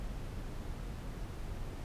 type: noise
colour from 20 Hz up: brown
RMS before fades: -41 dBFS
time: 0-1.84 s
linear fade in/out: 0 ms
effects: resampled to 32000 Hz